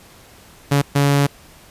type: tone bursts at uneven times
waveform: sawtooth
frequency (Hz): 141.7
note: C#3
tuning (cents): +38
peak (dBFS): -9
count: 2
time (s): 0.71-0.82 / 0.95-1.27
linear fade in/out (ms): 10
effects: pink hiss -46 dBFS RMS until 1.7 s + resampled to 32000 Hz